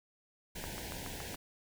pink band-stop noise, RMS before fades -43 dBFS, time 0.55-1.36 s, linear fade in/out 10 ms, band 980 to 1500 Hz, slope 96 dB/octave
click train, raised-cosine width 0.5 ms, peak -27 dBFS, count 6, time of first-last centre 0.64-1.344 s, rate 7.1 Hz
effects none

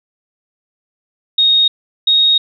sine tone pair in turn, 3729 / 3746 Hz, A#7 / A#7, 0 / +8 cents, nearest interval unison, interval 8 cents, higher second, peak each -8 dBFS, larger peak neither, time 1.38-1.68 / 2.07-2.38 s, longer second, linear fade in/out 5 ms, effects none

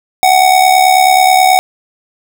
square tone with amplitude modulation, 747 Hz, F#5, 16 cents sharp, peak -3 dBFS, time 0.23-1.59 s, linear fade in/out 0 ms, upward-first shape sine, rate 69.3 Hz, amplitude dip 65%, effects none

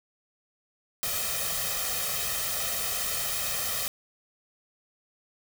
white noise with comb filter, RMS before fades -30 dBFS, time 1.03-3.88 s, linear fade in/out 0 ms, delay 1.6 ms, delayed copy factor +0.95, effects none

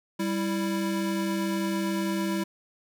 square tone pair together, 195.98 / 329.6 Hz, G3 / E4, 0 / 0 cents, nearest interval major sixth, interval 900 cents, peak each -29 / -30 dBFS, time 0.19-2.44 s, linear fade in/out 10 ms, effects none

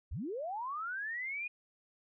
sine linear sweep, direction up, 42.06 to 2481 Hz, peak -36 dBFS, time 0.11-1.48 s, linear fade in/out 10 ms, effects none

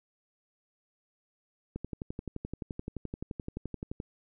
click train, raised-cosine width 3 ms, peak -23 dBFS, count 27, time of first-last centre 1.76-4.001 s, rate 11.6 Hz, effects none

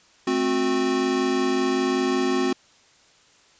square tone cluster, 217.6 / 262.9 / 364.1 Hz, A3 / C4 / F#4, -19 / +8 / -28 cents, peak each -32 / -24 / -24 dBFS, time 0.27-2.53 s, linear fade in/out 5 ms, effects white hiss -56 dBFS RMS until 3.59 s + resampled to 16000 Hz

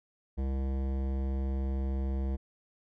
sine tone with hard clipping, 66.8 Hz, C2, 36 cents sharp, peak -31 dBFS, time 0.37-2.37 s, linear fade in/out 20 ms, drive 16 dB, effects none

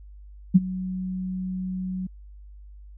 sine tone with ADSR envelope, 185.4 Hz, F#3, 4 cents sharp, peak -8 dBFS, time 0.54-2.07 s, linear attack 18 ms, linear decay 31 ms, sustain -19 dB, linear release 7 ms, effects added 50 Hz sine -42 dBFS peak until 2.97 s

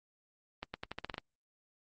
accelerating click train, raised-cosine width 0.3 ms, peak -22 dBFS, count 9, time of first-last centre 0.63-1.181 s, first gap 110 ms, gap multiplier 0.86, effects Opus 32 kbps

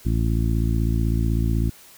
harmonic tone, 56 Hz, A1, 31 cents sharp, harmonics 1 / 2 / 3 / 4 / 5 / 6, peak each -21 / -23 / -29 / -29 / -32 / -33 dBFS, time 0.05-1.7 s, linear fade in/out 10 ms, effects white hiss -48 dBFS RMS until 1.97 s

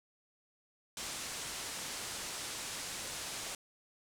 white low-pass noise, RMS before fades -42 dBFS, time 0.97-3.55 s, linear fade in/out 2 ms, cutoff 9300 Hz, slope 24 dB/octave, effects none

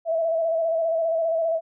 sine tone with vibrato, 656 Hz, E5, 9 cents flat, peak -20 dBFS, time 0.05-1.61 s, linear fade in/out 50 ms, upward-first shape square, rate 15 Hz, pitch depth 32 cents each way, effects none

